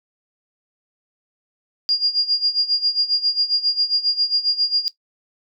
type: tone with tremolo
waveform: sine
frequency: 4823 Hz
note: D8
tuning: 45 cents sharp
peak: -13 dBFS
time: 1.89-4.88 s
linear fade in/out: 0 ms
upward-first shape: sine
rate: 7.4 Hz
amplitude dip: 85%
effects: noise-tail reverb RT60 0.1 s tail -17 dB re dry